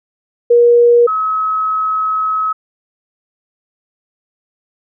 sine tone pair in turn, 476.6 / 1282.3 Hz, A#4 / E6, +38 / -48 cents, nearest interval octave + perfect fourth, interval 1714 cents, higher second, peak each -5 / -13 dBFS, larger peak first, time 0.5-1.07 / 1.07-2.53 s, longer second, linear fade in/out 10 ms, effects none

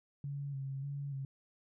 sine tone with vibrato, 138.59 Hz, C#3, in tune, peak -37 dBFS, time 0.24-1.25 s, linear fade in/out 2 ms, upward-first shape square, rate 1.7 Hz, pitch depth 35 cents each way, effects none

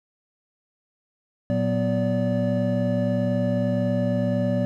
triangle tone cluster, 116 / 184.7 / 246.4 / 578 Hz, A#2 / F#3 / B3 / D5, -8 / -3 / -4 / -28 cents, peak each -24 dBFS, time 1.5-4.65 s, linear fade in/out 0 ms, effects none

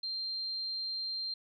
sine tone, 4170 Hz, C8, 7 cents flat, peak -34 dBFS, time 0.03-1.34 s, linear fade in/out 5 ms, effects none

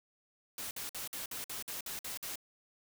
white noise bursts, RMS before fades -41 dBFS, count 10, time 0.58-2.357 s, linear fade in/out 2 ms, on 130 ms, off 53 ms, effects none

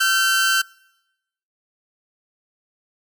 sawtooth tone pair together, 1359 / 1542.7 Hz, F6 / G6, -48 / -28 cents, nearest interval major second, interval 220 cents, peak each -19 / -13 dBFS, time 0-0.62 s, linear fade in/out 10 ms, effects noise-tail reverb RT60 0.9 s tail -25 dB re dry

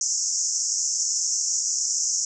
white band-pass noise, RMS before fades -25 dBFS, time 0.01-2.25 s, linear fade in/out 2 ms, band 5400 to 7300 Hz, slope 96 dB/octave, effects none

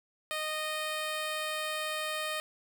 10% pulse tone, 618 Hz, D#5, 12 cents flat, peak -24 dBFS, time 0.31-2.4 s, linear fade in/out 0 ms, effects none

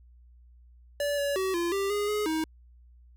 square tone with pitch steps, 577 / 568 / 379.5 / 343.4 / 394.3 / 411.8 / 419.9 / 316.7 Hz, D5 / C#5 / F#4 / F4 / G4 / G#4 / G#4 / D#4, -31 / +42 / +44 / -29 / +10 / -15 / +19 / +31 cents, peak -27 dBFS, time 1-2.44 s, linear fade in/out 2 ms, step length 180 ms, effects added 60 Hz sine -52 dBFS peak until 3.16 s

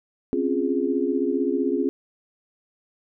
sine chord, Db major seventh, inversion third, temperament equal, 261.6 / 277.2 / 349.2 / 415.3 Hz, C4 / Db4 / F4 / Ab4, 0 / 0 / 0 / 0 cents, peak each -26 dBFS, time 0.33-1.89 s, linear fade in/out 0 ms, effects none

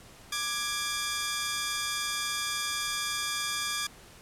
10% pulse tone pair together, 1183.2 / 1661.2 Hz, D6 / G#6, +13 / 0 cents, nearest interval tritone, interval 587 cents, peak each -24 dBFS, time 0.32-3.87 s, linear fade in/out 5 ms, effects pink hiss -52 dBFS RMS until 4.21 s + low-pass 12000 Hz 12 dB/octave

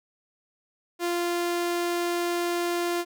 sawtooth tone, 347.2 Hz, F4, 10 cents flat, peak -21 dBFS, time 0.99-3.05 s, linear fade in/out 50 ms, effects none

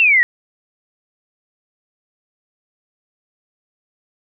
sine exponential sweep, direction down, 2755 to 1864.7 Hz, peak -9 dBFS, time 0-0.23 s, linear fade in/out 0 ms, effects none

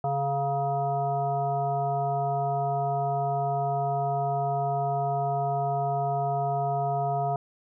harmonic tone with a mistuned harmonic, 140 Hz, C#3, 18 cents sharp, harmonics 1 / 3 / 5 / 7 / 9, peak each -30 / -35 / -26 / -37 / -40 dBFS, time 0.04-7.36 s, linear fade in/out 2 ms, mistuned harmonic 7, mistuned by -48 cents, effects none

